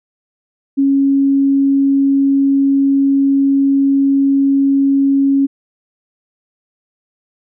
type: tone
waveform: sine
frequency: 275.4 Hz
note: C#4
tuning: 11 cents flat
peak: -9 dBFS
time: 0.77-5.47 s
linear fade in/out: 20 ms
effects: none